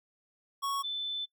square / sine tone pair in turn, 1108.7 / 3520 Hz, C#6 / A7, 0 / 0 cents, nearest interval octave + minor sixth, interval 2000 cents, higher second, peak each -31 / -32 dBFS, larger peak first, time 0.62-0.83 / 0.83-1.26 s, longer second, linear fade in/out 20 ms, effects noise-tail reverb RT60 0.1 s tail -24 dB re dry

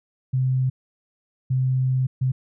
sine tone bursts at uneven times, 129.7 Hz, C3, 15 cents flat, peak -18 dBFS, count 3, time 0.33-0.7 / 1.5-2.07 / 2.21-2.32 s, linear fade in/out 10 ms, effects none

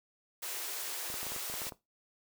white high-pass noise, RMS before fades -39 dBFS, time 0.42-1.7 s, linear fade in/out 10 ms, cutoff 310 Hz, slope 96 dB/octave
clicks, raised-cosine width 1 ms, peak -30 dBFS, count 11, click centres 1.101 / 1.141 / 1.23 / 1.267 / 1.32 / 1.363 / 1.499 / 1.54 / 1.618 / 1.668 / 1.722 s
effects noise-tail reverb RT60 0.2 s tail -17 dB re dry

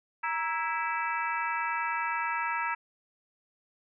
harmonic tone with a mistuned harmonic, 329.6 Hz, E4, in tune, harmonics 3 / 4 / 5 / 6 / 7 / 8, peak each -32 / -34 / -36 / -38 / -39 / -40 dBFS, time 0.23-2.75 s, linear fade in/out 10 ms, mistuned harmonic 3, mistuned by -85 cents, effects none

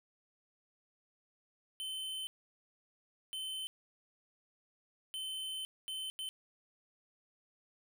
square tone bursts at uneven times, 3067 Hz, G7, 38 cents flat, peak -39 dBFS, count 5, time 1.8-2.27 / 3.33-3.67 / 5.14-5.65 / 5.88-6.1 / 6.19-6.29 s, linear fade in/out 0 ms, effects none

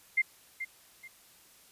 sine tone with echo, 2098 Hz, C7, 4 cents sharp, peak -22 dBFS, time 0.17-0.22 s, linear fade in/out 10 ms, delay 430 ms, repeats 2, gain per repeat -11 dB, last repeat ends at 1.08 s, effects white hiss -59 dBFS RMS until 1.71 s + resampled to 32000 Hz

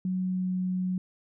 sine tone with pitch glide, 185 to 183.93 Hz, F#3 to F#3, 0 to -10 cents, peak -26 dBFS, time 0.05-0.98 s, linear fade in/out 2 ms, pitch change -10 cents, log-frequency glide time 0.19-0.53 s, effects none

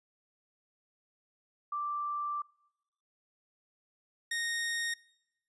sine / sawtooth tone pair in turn, 1174.7 / 1857.8 Hz, D6 / A#6, 0 / -6 cents, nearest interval minor sixth, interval 794 cents, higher second, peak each -32 / -28 dBFS, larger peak second, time 1.72-2.42 / 4.31-4.94 s, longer first, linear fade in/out 5 ms, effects noise-tail reverb RT60 0.9 s tail -25 dB re dry + resampled to 24000 Hz

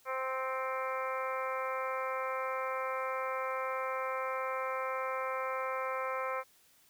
harmonic tone with a mistuned harmonic, 261.6 Hz, C4, in tune, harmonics 2 / 3 / 4 / 5 / 6 / 7 / 8 / 9, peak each -37 / -45 / -38 / -39 / -48 / -49 / -45 / -47 dBFS, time 0.05-6.44 s, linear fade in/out 50 ms, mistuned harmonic 8, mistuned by +18 cents, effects white hiss -65 dBFS RMS until 6.89 s

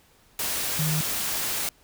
sine tone in noise, 155.56 Hz, D#3, in tune, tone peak -24 dBFS, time 0.79-1.01 s, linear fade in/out 2 ms, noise white, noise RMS -28 dBFS, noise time 0.39-1.69 s, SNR +1 dB, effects pink hiss -59 dBFS RMS until 1.83 s

